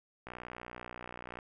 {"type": "click train", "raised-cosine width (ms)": 0.5, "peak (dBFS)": -28, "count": 69, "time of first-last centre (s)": [0.27, 1.388], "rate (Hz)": 60.8, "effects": []}